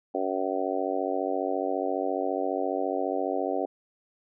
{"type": "harmonic tone", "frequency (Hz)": 94.6, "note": "F#2", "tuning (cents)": 39, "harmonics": [3, 4, 5, 6, 7, 8], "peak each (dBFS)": [-33, -33, -33, -33, -33, -33], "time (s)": [0.14, 3.66], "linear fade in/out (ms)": 10, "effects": []}